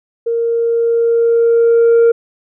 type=tone with level ramp; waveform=sine; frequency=464.3 Hz; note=A#4; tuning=7 cents flat; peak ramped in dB=-13 to -3 dBFS; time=0.26-2.12 s; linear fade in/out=10 ms; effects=tanh soft clip ceiling -5 dBFS